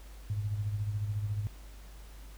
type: tone with tremolo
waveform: sine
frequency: 103.9 Hz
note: G#2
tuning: 1 cent sharp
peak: -28 dBFS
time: 0.3-1.47 s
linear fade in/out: 0 ms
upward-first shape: sine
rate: 14 Hz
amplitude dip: 55%
effects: added 50 Hz sine -46 dBFS peak until 2.37 s + pink hiss -57 dBFS RMS until 2.37 s